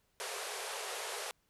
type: band-pass noise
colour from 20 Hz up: pink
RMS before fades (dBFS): -41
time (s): 0.2-1.31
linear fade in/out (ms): 0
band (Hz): 390 to 12000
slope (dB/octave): 96
effects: pink hiss -75 dBFS RMS until 1.49 s